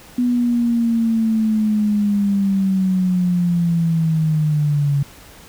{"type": "linear sweep", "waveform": "sine", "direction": "down", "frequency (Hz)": [246.9, 140], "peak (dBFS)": -14, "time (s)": [0.18, 5.03], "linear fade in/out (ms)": 5, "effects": ["pink hiss -43 dBFS RMS until 5.48 s"]}